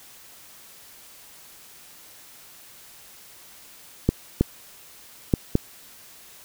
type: clicks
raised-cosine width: 3 ms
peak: -4 dBFS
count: 4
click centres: 4.09 / 4.41 / 5.338 / 5.554 s
effects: white hiss -48 dBFS RMS until 6.44 s